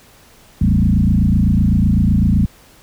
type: tone with frequency modulation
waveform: sine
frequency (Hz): 135.7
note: C#3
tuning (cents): -36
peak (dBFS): -10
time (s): 0.61-2.46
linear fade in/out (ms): 5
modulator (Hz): 27.9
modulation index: 3.3
effects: pink hiss -47 dBFS RMS until 2.82 s